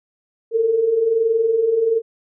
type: tone pair together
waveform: sine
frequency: 433.4 / 454.6 Hz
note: A4 / A#4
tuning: -26 / -43 cents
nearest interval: minor second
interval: 83 cents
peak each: -23 / -15 dBFS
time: 0.51-2.02 s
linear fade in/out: 50 ms
effects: none

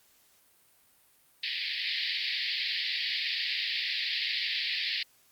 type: band-pass noise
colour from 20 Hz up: white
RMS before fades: -32 dBFS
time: 1.43-5.03 s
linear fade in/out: 5 ms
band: 1800 to 4800 Hz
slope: 96 dB/octave
effects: white hiss -64 dBFS RMS until 5.31 s + Opus 48 kbps

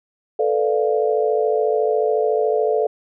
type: chord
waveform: sine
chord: B half-diminished seventh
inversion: third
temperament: equal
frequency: 440 / 493.9 / 587.3 / 698.5 Hz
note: A4 / B4 / D5 / F5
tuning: 0 / 0 / 0 / 0 cents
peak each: -18 / -24 / -23 / -24 dBFS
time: 0.39-2.87 s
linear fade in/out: 5 ms
effects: none

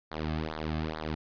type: tone with flanger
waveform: sawtooth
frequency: 78.2 Hz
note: D#2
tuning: 9 cents sharp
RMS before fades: -34 dBFS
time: 0.11-1.15 s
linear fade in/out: 10 ms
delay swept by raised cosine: 0.35 to 2.15 ms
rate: 2.3 Hz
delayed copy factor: -1
effects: resampled to 11025 Hz

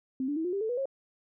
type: tone with pitch steps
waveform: sine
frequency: 261.6 / 290.3 / 322.1 / 357.4 / 396.5 / 440 / 488.2 / 541.7 Hz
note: C4 / D4 / E4 / F4 / G4 / A4 / B4 / C#5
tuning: 0 / -20 / -40 / +40 / +20 / 0 / -20 / -40 cents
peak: -28 dBFS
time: 0.2-0.856 s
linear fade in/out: 2 ms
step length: 82 ms
effects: none

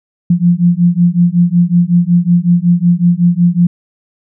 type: beating tone pair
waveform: sine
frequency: 171.6 / 177 Hz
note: F3 / F3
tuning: -30 / +23 cents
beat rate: 5.4 Hz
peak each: -10 dBFS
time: 0.3-3.67 s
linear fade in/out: 5 ms
effects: none

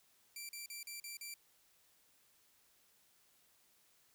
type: tone bursts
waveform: 10% pulse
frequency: 2349 Hz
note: D7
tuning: in tune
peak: -36 dBFS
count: 6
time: 0.36-1.34 s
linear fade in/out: 2 ms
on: 130 ms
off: 40 ms
effects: white hiss -71 dBFS RMS until 4.14 s

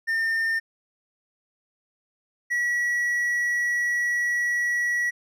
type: tone pair in turn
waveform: triangle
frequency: 1811 / 1931.4 Hz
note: A6 / B6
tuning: +49 / -39 cents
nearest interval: minor second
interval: 112 cents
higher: second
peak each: -20 dBFS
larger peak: neither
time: 0.07-0.6 / 2.5-5.11 s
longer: second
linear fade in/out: 20 ms
effects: none

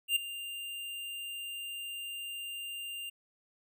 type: tone with ADSR envelope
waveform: square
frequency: 2794 Hz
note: F7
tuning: in tune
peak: -24 dBFS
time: 0.08-3.1 s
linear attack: 81 ms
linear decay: 6 ms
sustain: -15 dB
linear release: 11 ms
effects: none

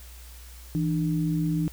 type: tone pair together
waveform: sine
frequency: 163.6 / 300 Hz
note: E3 / D4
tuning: -13 / +37 cents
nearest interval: minor seventh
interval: 1050 cents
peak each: -24 / -28 dBFS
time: 0.75-1.68 s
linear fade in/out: 0 ms
effects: added 60 Hz sine -43 dBFS peak until 1.72 s + white hiss -50 dBFS RMS until 1.72 s

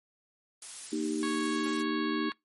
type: noise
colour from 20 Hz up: blue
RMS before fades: -40 dBFS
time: 0.62-1.82 s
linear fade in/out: 2 ms
type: chord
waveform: sine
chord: Eb major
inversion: second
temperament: equal with one note detuned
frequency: 233.1 / 307.9 / 392 Hz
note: Bb3 / Eb4 / G4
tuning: 0 / -18 / 0 cents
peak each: -34 / -31 / -36 dBFS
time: 0.92-2.3 s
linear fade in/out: 10 ms
type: harmonic tone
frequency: 553 Hz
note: C#5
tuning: 4 cents flat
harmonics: 2 / 3 / 4 / 5 / 6 / 7 / 8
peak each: -37 / -39 / -44 / -47 / -45 / -47 / -46 dBFS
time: 1.23-2.32 s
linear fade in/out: 0 ms
type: tone with exponential decay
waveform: 5% pulse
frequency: 278.2 Hz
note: C#4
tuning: 6 cents sharp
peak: -31 dBFS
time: 1.66-1.94 s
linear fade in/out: 0 ms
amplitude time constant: 60 ms
effects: noise-tail reverb RT60 0.2 s tail -25 dB re dry + MP3 48 kbps

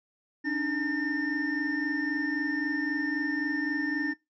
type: tone cluster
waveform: triangle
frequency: 282.9 / 306.7 / 1806 Hz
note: C#4 / D#4 / A6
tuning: +35 / -25 / +45 cents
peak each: -30 dBFS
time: 0.44-4.14 s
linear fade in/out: 20 ms
effects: noise-tail reverb RT60 0.2 s tail -21 dB re dry + resampled to 16000 Hz

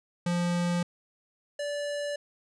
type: tone pair in turn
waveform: square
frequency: 174.61 / 580.6 Hz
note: F3 / D5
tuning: 0 / -20 cents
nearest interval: octave + major sixth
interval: 2080 cents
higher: second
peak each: -26 / -31 dBFS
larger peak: first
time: 0.26-0.83 / 1.59-2.16 s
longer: neither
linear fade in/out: 5 ms
effects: resampled to 22050 Hz

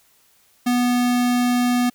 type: tone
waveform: square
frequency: 245.3 Hz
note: B3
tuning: 12 cents flat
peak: -17 dBFS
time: 0.66-1.9 s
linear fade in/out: 10 ms
effects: white hiss -58 dBFS RMS until 1.94 s

